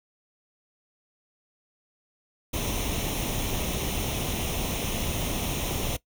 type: noise with comb filter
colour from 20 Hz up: pink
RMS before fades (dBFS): -29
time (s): 2.53-5.97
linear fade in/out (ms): 10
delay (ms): 0.32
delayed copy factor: +0.65
effects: noise-tail reverb RT60 0.1 s tail -19 dB re dry